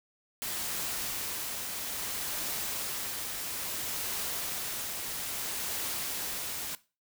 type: noise with tremolo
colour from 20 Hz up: white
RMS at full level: -34 dBFS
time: 0.42-6.75 s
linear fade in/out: 0 ms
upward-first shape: triangle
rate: 0.6 Hz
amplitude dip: 30%
effects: noise-tail reverb RT60 0.3 s tail -18 dB re dry